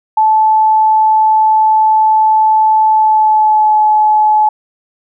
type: tone with pitch glide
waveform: sine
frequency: 870 to 855.5 Hz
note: A5 to A5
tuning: -20 to -49 cents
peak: -6 dBFS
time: 0.17-4.49 s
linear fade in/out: 5 ms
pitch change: -29 cents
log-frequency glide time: 2.88-3.79 s
effects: none